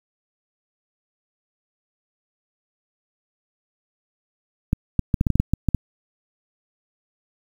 clicks, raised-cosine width 5 ms, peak -5 dBFS, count 11, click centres 4.731 / 4.993 / 5.142 / 5.211 / 5.268 / 5.303 / 5.356 / 5.4 / 5.536 / 5.687 / 5.747 s, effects 7-bit

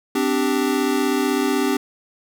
square chord, C suspended second, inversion none, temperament equal with one note detuned, 257.7 / 293.7 / 392 Hz, C4 / D4 / G4, -26 / 0 / 0 cents, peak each -23 dBFS, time 0.15-1.77 s, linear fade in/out 5 ms, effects none

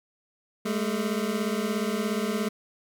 25% pulse beating tone pair, 204.4 / 221.4 Hz, G#3 / A3, -27 / +11 cents, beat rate 17 Hz, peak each -25 dBFS, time 0.65-2.49 s, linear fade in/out 10 ms, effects none

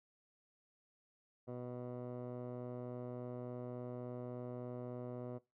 15% pulse tone with low-pass filter, 123.47 Hz, B2, in tune, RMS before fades -45 dBFS, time 1.47-5.39 s, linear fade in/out 20 ms, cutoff 710 Hz, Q 2.6, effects noise-tail reverb RT60 0.2 s tail -18 dB re dry

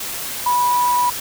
sine tone in noise, 980 Hz, B5, 14 cents flat, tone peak -14 dBFS, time 0.46-1.1 s, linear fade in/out 5 ms, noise white, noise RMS -27 dBFS, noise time 0-1.2 s, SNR +10 dB, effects none

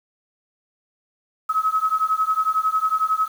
sine beating tone pair, 1277 / 1288 Hz, D#6 / E6, +45 / -41 cents, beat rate 11 Hz, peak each -21 dBFS, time 1.49-3.28 s, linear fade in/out 10 ms, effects 7-bit

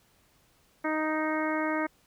harmonic tone, 311.1 Hz, D#4, in tune, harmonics 1 / 2 / 3 / 4 / 5 / 6 / 7, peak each -30 / -33 / -35 / -36 / -37 / -38 / -38 dBFS, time 0.84-1.87 s, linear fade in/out 10 ms, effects pink hiss -65 dBFS RMS until 2.06 s

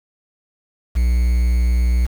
triangle tone with quantisation, 60.4 Hz, B1, 38 cents flat, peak -11 dBFS, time 0.95-2.07 s, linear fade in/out 20 ms, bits 6, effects none

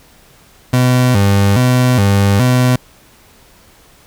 30% pulse tone with vibrato, 112.1 Hz, A2, 33 cents sharp, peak -6 dBFS, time 0.73-2.76 s, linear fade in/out 5 ms, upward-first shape square, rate 1.2 Hz, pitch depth 200 cents each way, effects pink hiss -46 dBFS RMS until 4.06 s

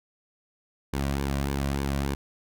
sawtooth tone with flanger, 69.3 Hz, C#2, in tune, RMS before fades -28 dBFS, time 0.93-2.15 s, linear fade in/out 5 ms, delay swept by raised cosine 1.5 to 2.37 ms, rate 3.4 Hz, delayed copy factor -0.55, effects none

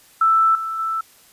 sine tone with level steps, 1323 Hz, E6, 6 cents sharp, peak -12 / -23 / -20 dBFS, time 0.21-1.01 s, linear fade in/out 5 ms, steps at 0.55 / 0.79 s, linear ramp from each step 2 ms, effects white hiss -51 dBFS RMS until 1.32 s + resampled to 32000 Hz

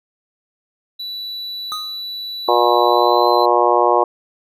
triangle tone with pitch glide, 3951 to 4053 Hz, B7 to B7, 0 to +44 cents, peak -24 dBFS, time 0.99-3.46 s, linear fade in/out 10 ms, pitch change +44 cents, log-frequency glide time 2.85-3.3 s
square tone with exponential decay, 1244.5 Hz, D#6, in tune, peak -22 dBFS, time 1.72-2.03 s, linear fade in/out 0 ms, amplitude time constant 67 ms
harmonic tone, 120 Hz, B2, 49 cents flat, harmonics 3 / 4 / 5 / 6 / 7 / 8 / 9, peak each -19 / -19 / -19 / -19 / -19 / -19 / -19 dBFS, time 2.48-4.04 s, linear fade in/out 5 ms
effects none

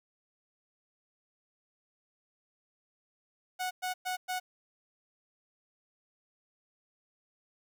sawtooth tone bursts, 736 Hz, F#5, 9 cents flat, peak -28 dBFS, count 4, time 3.59-4.4 s, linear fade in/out 20 ms, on 120 ms, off 110 ms, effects 11-bit

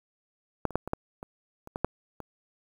clicks, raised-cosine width 1 ms, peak -10 / -27 / -9 / -21 / -13 / -25 / -29 / -18 / -10 / -25 dBFS, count 10, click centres 0.653 / 0.707 / 0.756 / 0.876 / 0.934 / 1.229 / 1.674 / 1.759 / 1.846 / 2.203 s, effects 8-bit

